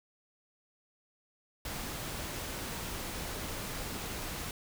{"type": "noise", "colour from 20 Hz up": "pink", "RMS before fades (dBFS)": -39, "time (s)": [1.65, 4.51], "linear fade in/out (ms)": 2, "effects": []}